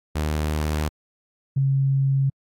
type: tone pair in turn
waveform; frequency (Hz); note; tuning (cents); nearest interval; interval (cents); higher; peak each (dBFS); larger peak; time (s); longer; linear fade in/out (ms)
sawtooth / sine; 76.4 / 136.13; D#2 / C#3; -31 / -31; minor seventh; 1000; second; -18 / -17; second; 0.15-0.89 / 1.56-2.3; neither; 10
effects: AAC 48 kbps